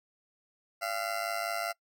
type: tone with amplitude modulation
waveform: 20% pulse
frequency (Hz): 685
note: F5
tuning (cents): -34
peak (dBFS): -23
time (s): 0.81-1.73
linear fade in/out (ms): 20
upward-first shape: sine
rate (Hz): 105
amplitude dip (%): 75
effects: noise-tail reverb RT60 0.1 s tail -24 dB re dry